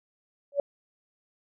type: tone with exponential growth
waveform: sine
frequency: 567 Hz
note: C#5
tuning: 39 cents sharp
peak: -17 dBFS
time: 0.52-0.6 s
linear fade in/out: 2 ms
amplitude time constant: 17 ms
effects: none